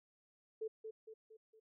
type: tone with echo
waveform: sine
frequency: 439.7 Hz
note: A4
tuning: 1 cent flat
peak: -38 dBFS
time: 0.61-0.68 s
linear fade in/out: 10 ms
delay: 230 ms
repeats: 4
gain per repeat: -6 dB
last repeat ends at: 1.6 s
effects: none